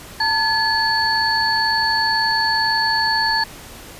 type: tone cluster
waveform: sine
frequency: 894 / 1708 / 4449 Hz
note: A5 / G#6 / C#8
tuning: +27 / +48 / +5 cents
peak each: -20 dBFS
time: 0.2-3.44 s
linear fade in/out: 5 ms
effects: pink hiss -38 dBFS RMS until 3.99 s + resampled to 32000 Hz